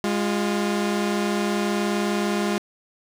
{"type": "tone pair together", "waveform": "sawtooth", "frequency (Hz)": [205.2, 351], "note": ["G#3", "F4"], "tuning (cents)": [-21, 9], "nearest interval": "major sixth", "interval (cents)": 930, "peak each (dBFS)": [-19, -22], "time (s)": [0.04, 2.58], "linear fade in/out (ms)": 0, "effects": ["low-pass 10000 Hz 12 dB/octave", "9-bit"]}